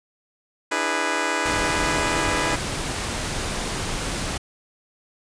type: chord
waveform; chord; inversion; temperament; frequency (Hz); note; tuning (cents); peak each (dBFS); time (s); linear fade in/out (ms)
10% pulse; E dominant seventh; third; just; 296.7 / 329.6 / 412 / 494.4; D4 / E4 / G#4 / B4; +18 / 0 / -14 / +2; -20; 0.71-2.56; 10
type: noise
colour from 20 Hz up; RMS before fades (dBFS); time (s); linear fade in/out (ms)
pink; -27; 1.45-4.38; 10
effects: resampled to 22050 Hz